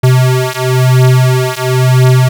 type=beating tone pair; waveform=square; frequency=127.5 / 128.48 Hz; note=C3 / C3; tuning=-44 / -31 cents; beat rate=0.98 Hz; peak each=-10 dBFS; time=0.03-2.29 s; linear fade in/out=10 ms; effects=none